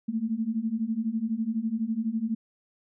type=beating tone pair; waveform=sine; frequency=216.5 / 228.5 Hz; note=A3 / A#3; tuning=-28 / -34 cents; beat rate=12 Hz; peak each=-30 / -28 dBFS; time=0.08-2.35 s; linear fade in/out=10 ms; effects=none